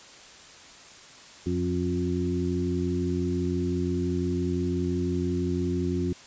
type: harmonic tone with a mistuned harmonic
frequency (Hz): 88.8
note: F2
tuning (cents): +29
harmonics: 1 / 2 / 3 / 4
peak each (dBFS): -30 / -30 / -30 / -30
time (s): 1.46-6.13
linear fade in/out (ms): 5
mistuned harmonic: 3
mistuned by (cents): +19
effects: white hiss -48 dBFS RMS until 6.26 s + resampled to 16000 Hz